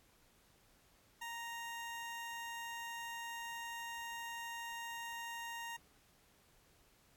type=tone; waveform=20% pulse; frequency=932.3 Hz; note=A#5; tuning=in tune; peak=-38 dBFS; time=1.21-5.77 s; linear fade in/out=10 ms; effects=pink hiss -69 dBFS RMS until 7.16 s + AAC 64 kbps